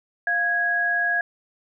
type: tone pair together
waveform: sine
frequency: 697.6 / 1656 Hz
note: F5 / G#6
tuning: -2 / -5 cents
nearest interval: octave + minor third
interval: 1497 cents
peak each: -28 / -20 dBFS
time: 0.27-1.21 s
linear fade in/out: 2 ms
effects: none